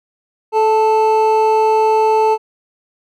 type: tone pair together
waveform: triangle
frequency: 435.4 / 880 Hz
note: A4 / A5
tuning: -18 / 0 cents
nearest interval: octave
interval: 1218 cents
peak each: -11 dBFS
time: 0.52-2.38 s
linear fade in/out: 50 ms
effects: none